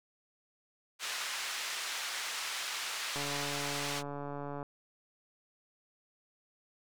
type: band-pass noise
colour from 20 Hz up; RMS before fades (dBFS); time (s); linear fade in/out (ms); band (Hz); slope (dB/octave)
pink; -38; 0.99-4.03; 50; 1400 to 7400; 12
type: click train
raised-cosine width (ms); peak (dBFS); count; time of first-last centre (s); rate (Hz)
1; -27; 211; 3.16-4.629; 143
effects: none